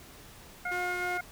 harmonic tone, 715 Hz, F5, 41 cents sharp, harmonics 1 / 2 / 3, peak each -36 / -34 / -36 dBFS, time 0.65-1.21 s, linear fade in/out 5 ms
sawtooth tone, 359.2 Hz, F4, 49 cents sharp, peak -32 dBFS, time 0.71-1.18 s, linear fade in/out 10 ms
effects pink hiss -51 dBFS RMS until 1.31 s

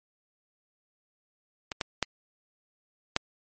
clicks, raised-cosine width 0.2 ms, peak -15 / -11 / -7 / -6 dBFS, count 4, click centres 1.718 / 1.812 / 2.027 / 3.164 s, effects MP3 32 kbps

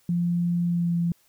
sine tone with pitch glide, 173.3 to 170.82 Hz, F3 to F3, -13 to -38 cents, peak -21 dBFS, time 0.09-1.12 s, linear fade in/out 2 ms, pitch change -25 cents, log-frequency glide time 0.65-0.96 s, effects white hiss -63 dBFS RMS until 1.28 s

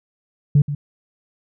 sine tone with echo, 144.5 Hz, D3, 28 cents flat, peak -8 dBFS, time 0.55-0.62 s, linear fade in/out 5 ms, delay 130 ms, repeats 1, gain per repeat -13 dB, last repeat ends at 0.75 s, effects tanh soft clip ceiling -6 dBFS

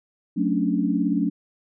sine chord, D major seventh, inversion first, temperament just, 183.54 / 220.2 / 275.3 / 293.7 Hz, F#3 / A3 / C#4 / D4, -14 / +2 / -12 / 0 cents, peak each -25 dBFS, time 0.36-1.3 s, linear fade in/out 20 ms, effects none

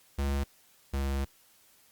square tone pair in turn, 69.7 / 68.54 Hz, C#2 / C#2, +10 / -19 cents, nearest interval unison, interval 29 cents, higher first, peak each -28 / -29 dBFS, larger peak first, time 0.18-0.44 / 0.93-1.25 s, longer second, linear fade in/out 10 ms, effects white hiss -62 dBFS RMS until 1.91 s + Opus 48 kbps

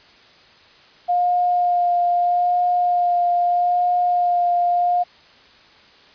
sine tone with vibrato, 708 Hz, F5, 23 cents sharp, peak -15 dBFS, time 1.08-5.04 s, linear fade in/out 20 ms, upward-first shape sine, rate 0.79 Hz, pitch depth 13 cents each way, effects white hiss -49 dBFS RMS until 6.14 s + resampled to 11025 Hz

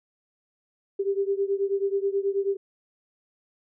sine beating tone pair, 392.2 / 401.5 Hz, G4 / G4, +1 / +41 cents, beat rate 9.3 Hz, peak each -25 / -27 dBFS, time 0.99-2.57 s, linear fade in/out 10 ms, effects none

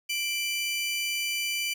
sawtooth tone pair together, 2349 / 2987 Hz, D7 / F#7, 0 / +16 cents, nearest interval major third, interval 416 cents, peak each -26 / -29 dBFS, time 0.09-1.74 s, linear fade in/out 10 ms, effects none

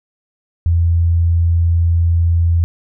sine tone, 84.5 Hz, E2, 43 cents sharp, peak -10 dBFS, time 0.66-2.64 s, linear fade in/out 0 ms, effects none

